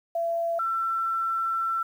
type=tone pair in turn; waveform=sine; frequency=674 / 1343.7 Hz; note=E5 / E6; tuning=+38 / +33 cents; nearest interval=octave; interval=1195 cents; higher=second; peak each=-24 dBFS; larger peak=neither; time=0.15-0.59 / 0.59-1.83 s; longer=second; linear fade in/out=5 ms; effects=9-bit